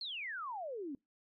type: exponential sweep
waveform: sine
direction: down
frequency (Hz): 4377 to 260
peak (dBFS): -39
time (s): 0.01-0.95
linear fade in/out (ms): 2
effects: noise-tail reverb RT60 0.2 s tail -23 dB re dry + AAC 64 kbps